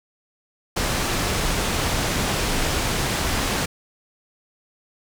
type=low-pass noise; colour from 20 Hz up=pink; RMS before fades=-23 dBFS; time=0.76-3.66 s; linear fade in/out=10 ms; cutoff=9400 Hz; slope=12 dB/octave; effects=none